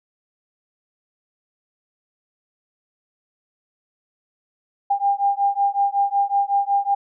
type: beating tone pair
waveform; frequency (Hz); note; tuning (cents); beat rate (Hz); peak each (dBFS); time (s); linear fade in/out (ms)
sine; 798 / 803.4; G5 / G5; +31 / +42; 5.4; -20; 4.9-6.95; 10
effects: none